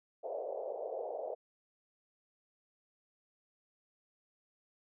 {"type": "band-pass noise", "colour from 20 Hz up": "pink", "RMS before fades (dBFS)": -40, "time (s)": [0.23, 1.35], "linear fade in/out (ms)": 20, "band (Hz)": [460, 690], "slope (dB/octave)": 48, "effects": []}